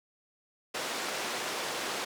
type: band-pass noise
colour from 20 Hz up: pink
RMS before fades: -35 dBFS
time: 0.74-2.05 s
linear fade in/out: 10 ms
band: 410 to 7500 Hz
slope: 12 dB/octave
effects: none